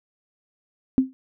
sine tone with exponential decay, 261.6 Hz, C4, in tune, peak -10 dBFS, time 0.98-1.13 s, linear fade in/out 0 ms, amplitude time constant 31 ms, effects none

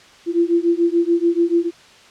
sine beating tone pair, 337.2 / 344.1 Hz, E4 / F4, +39 / -26 cents, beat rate 6.9 Hz, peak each -17 dBFS, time 0.26-1.71 s, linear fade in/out 50 ms, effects white hiss -46 dBFS RMS until 2.1 s + low-pass 5000 Hz 12 dB/octave

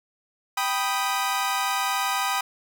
sawtooth chord, G augmented, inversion none, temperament equal, 784 / 987.8 / 1244.5 Hz, G5 / B5 / D#6, 0 / 0 / 0 cents, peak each -24 dBFS, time 0.57-2.41 s, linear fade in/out 5 ms, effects none

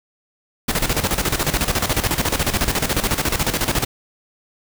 pink noise with tremolo, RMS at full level -18 dBFS, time 0.68-3.85 s, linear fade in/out 10 ms, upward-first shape square, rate 14 Hz, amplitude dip 70%, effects none

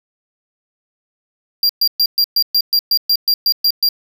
square tone bursts, 4759 Hz, D8, 22 cents sharp, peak -11 dBFS, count 13, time 1.63-3.889 s, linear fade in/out 2 ms, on 63 ms, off 120 ms, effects 8-bit

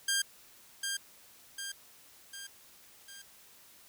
10% pulse tone with echo, 1600 Hz, G6, 35 cents sharp, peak -19 dBFS, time 0.08-0.22 s, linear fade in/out 5 ms, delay 750 ms, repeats 4, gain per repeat -5 dB, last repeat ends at 3.22 s, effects white hiss -58 dBFS RMS until 3.88 s

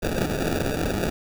white noise with sample-and-hold, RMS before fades -25 dBFS, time 0.02-1.1 s, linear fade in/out 10 ms, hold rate 1050 Hz, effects none

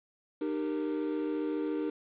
triangle chord, Eb major, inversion none, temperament equal with one note detuned, 304.7 / 392 / 466.2 Hz, Eb4 / G4 / Bb4, -36 / 0 / 0 cents, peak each -30 / -35 / -35 dBFS, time 0.41-1.9 s, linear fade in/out 5 ms, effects resampled to 8000 Hz + 9-bit

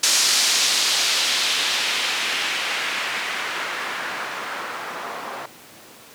blue noise with low-pass filter sweep, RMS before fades -23 dBFS, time 0.03-5.46 s, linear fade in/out 5 ms, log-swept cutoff 5900 to 970 Hz, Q 1.2, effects pink hiss -44 dBFS RMS until 6.14 s + high-pass 200 Hz 12 dB/octave

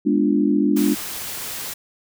sine chord, G# diminished seventh, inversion none, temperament equal with one note detuned, 207.7 / 246.9 / 293.7 / 347.8 Hz, G#3 / B3 / D4 / F4, 0 / 0 / 0 / -7 cents, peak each -20 / -23 / -18 / -24 dBFS, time 0.05-0.95 s, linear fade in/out 20 ms
white noise, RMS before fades -30 dBFS, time 0.76-1.74 s, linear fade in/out 10 ms
effects none

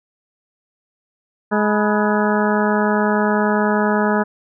harmonic tone with a mistuned harmonic, 210.2 Hz, G#3, 21 cents sharp, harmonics 1 / 2 / 3 / 4 / 5 / 6 / 7 / 8, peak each -18 / -21 / -23 / -24 / -25 / -26 / -26 / -27 dBFS, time 1.51-4.24 s, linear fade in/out 20 ms, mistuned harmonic 5, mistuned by -110 cents, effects none

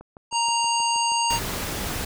click train, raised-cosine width 1 ms, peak -28 dBFS, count 8, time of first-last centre 0.01-1.119 s, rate 6.31 Hz
harmonic tone, 932.3 Hz, A#5, in tune, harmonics 1 / 3 / 5 / 7 / 9, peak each -22 / -27 / -29 / -30 / -32 dBFS, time 0.31-1.4 s, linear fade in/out 50 ms
pink noise, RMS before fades -29 dBFS, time 1.3-2.05 s, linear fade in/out 5 ms
effects none

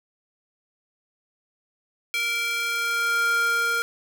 square tone with high-pass filter sweep, 466.2 Hz, A#4, in tune, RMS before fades -24 dBFS, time 2.14-3.82 s, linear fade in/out 0 ms, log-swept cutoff 2300 to 1100 Hz, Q 3.1, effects none

